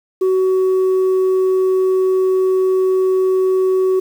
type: tone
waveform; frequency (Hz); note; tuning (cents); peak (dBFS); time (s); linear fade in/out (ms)
sine; 375.3; F#4; +25; -9; 0.21-4; 10
effects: tanh soft clip ceiling -11 dBFS + 7-bit